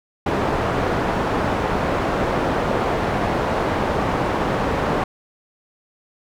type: low-pass noise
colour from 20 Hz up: white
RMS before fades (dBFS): -21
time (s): 0.26-5.04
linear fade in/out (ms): 5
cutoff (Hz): 870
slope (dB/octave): 12
effects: none